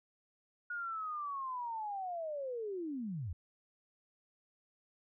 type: linear sweep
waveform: sine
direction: down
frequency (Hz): 1450 to 73.3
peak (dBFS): -37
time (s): 0.7-3.33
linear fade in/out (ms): 5
effects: none